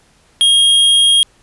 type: tone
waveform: square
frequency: 3254 Hz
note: G#7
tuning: 36 cents flat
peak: -8 dBFS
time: 0.41-1.23 s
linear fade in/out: 0 ms
effects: pink hiss -52 dBFS RMS until 1.42 s + resampled to 24000 Hz